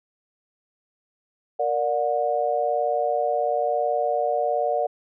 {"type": "chord", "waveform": "sine", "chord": "Bb augmented", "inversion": "none", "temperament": "equal with one note detuned", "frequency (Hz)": [466.2, 587.3, 725.6], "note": ["Bb4", "D5", "F#5"], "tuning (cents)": [0, 0, -34], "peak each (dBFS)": [-27, -24, -24], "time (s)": [1.59, 4.87], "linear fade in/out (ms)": 10, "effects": []}